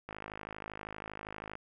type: click train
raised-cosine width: 0.5 ms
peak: -26 dBFS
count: 78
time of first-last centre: 0.09-1.554 s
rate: 52.6 Hz
effects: none